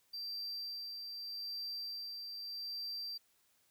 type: tone with tremolo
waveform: triangle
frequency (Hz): 4699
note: D8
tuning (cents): 0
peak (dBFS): -38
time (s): 0.13-3.18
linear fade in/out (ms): 10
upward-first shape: sine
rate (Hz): 0.82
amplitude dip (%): 35
effects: white hiss -73 dBFS RMS until 3.7 s